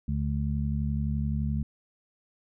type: harmonic tone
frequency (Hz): 71.7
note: D2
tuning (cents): -41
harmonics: 1 / 2 / 3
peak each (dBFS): -29 / -30 / -32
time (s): 0.08-1.63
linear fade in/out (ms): 5
effects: none